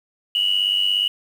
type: tone pair together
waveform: sine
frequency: 2861 / 2958 Hz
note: F7 / F#7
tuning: +41 / -1 cents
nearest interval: minor second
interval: 58 cents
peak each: -20 / -18 dBFS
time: 0.35-1.08 s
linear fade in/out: 2 ms
effects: tanh soft clip ceiling -11 dBFS + 7-bit